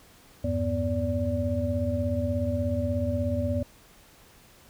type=tone cluster; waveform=sine; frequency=84.2 / 100.8 / 247.6 / 578 Hz; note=E2 / G2 / B3 / D5; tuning=+37 / +49 / +5 / -28 cents; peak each=-30 dBFS; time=0.44-3.63 s; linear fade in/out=5 ms; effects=pink hiss -55 dBFS RMS until 4.69 s